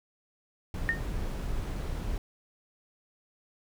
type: noise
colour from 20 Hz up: brown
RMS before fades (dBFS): -33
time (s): 0.74-2.18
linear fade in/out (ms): 2
type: tone with exponential decay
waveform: sine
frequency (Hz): 1836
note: A#6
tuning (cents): -27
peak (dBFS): -20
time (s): 0.89-1.02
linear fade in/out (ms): 0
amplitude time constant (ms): 27
effects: none